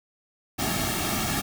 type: noise with comb filter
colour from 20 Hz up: pink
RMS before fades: -27 dBFS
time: 0.58-1.42 s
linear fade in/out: 20 ms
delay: 2 ms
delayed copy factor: -0.8
effects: none